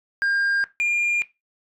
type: tone pair in turn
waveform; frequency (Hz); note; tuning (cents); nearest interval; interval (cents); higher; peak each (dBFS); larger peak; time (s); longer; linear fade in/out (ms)
sine; 1606 / 2406; G6 / D7; +41 / +41; perfect fifth; 700; second; -16; neither; 0.22-0.64 / 0.8-1.22; neither; 0
effects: noise-tail reverb RT60 0.2 s tail -17 dB re dry + tanh soft clip ceiling -18 dBFS